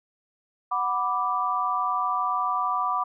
sine chord, B minor, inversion second, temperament equal, 740 / 987.8 / 1174.7 Hz, F#5 / B5 / D6, 0 / 0 / 0 cents, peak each -30 / -28 / -25 dBFS, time 0.71-3.04 s, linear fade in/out 10 ms, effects none

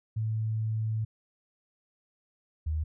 sine tone pair in turn, 110 / 77.78 Hz, A2 / D#2, 0 / 0 cents, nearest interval tritone, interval 600 cents, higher first, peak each -27 dBFS, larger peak neither, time 0.16-1.05 / 2.66-2.84 s, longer first, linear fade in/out 10 ms, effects none

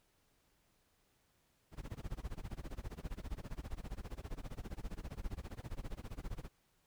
brown noise with tremolo, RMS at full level -41 dBFS, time 1.71-6.5 s, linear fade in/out 50 ms, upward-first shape sine, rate 15 Hz, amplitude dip 100%, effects pink hiss -75 dBFS RMS until 6.86 s

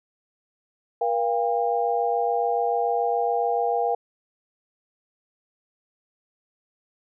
sine tone cluster, 477.1 / 695 / 802 Hz, A#4 / F5 / G5, +40 / -9 / +39 cents, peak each -25 dBFS, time 1.01-3.95 s, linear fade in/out 5 ms, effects none

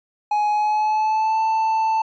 triangle tone with pitch glide, 838 to 884.8 Hz, G#5 to A5, +15 to +9 cents, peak -15 dBFS, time 0.31-2.02 s, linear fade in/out 5 ms, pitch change +94 cents, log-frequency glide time 0.5-1.41 s, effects resampled to 16000 Hz

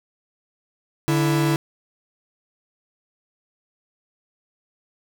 45% pulse tone pair together, 145.6 / 329.6 Hz, D3 / E4, -15 / 0 cents, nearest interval octave + major second, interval 1415 cents, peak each -20 / -21 dBFS, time 1.08-1.56 s, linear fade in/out 0 ms, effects none

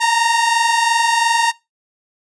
sawtooth tone pair together, 909.4 / 932.3 Hz, A#5 / A#5, -43 / 0 cents, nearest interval unison, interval 43 cents, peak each -14 / -11 dBFS, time 0-1.52 s, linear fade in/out 20 ms, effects noise-tail reverb RT60 0.2 s tail -19 dB re dry + resampled to 22050 Hz

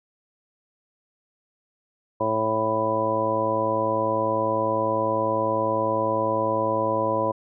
harmonic tone, 110 Hz, A2, in tune, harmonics 1 / 2 / 3 / 4 / 5 / 6 / 7 / 9, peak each -34 / -35 / -30 / -32 / -25 / -31 / -36 / -25 dBFS, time 2.2-7.32 s, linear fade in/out 10 ms, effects none

